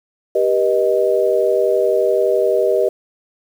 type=chord; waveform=sine; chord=G augmented; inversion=none; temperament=equal with one note detuned; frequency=392 / 483.7 / 622.3 Hz; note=G4 / B4 / D#5; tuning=0 / -36 / 0 cents; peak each=-17 dBFS; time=0.35-2.89 s; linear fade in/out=5 ms; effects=7-bit